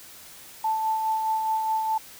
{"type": "tone with tremolo", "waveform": "sine", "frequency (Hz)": 880, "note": "A5", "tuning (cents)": 0, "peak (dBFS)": -21, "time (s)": [0.64, 1.98], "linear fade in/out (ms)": 5, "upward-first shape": "sine", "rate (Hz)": 4.8, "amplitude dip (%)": 35, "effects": ["white hiss -46 dBFS RMS until 2.19 s"]}